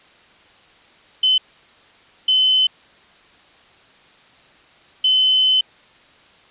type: tone bursts at uneven times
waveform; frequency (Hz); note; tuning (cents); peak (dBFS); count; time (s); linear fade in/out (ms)
sine; 3045; F#7; +49; -12; 3; 1.23-1.38 / 2.28-2.67 / 5.04-5.61; 5
effects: white hiss -50 dBFS RMS until 6.5 s + resampled to 8000 Hz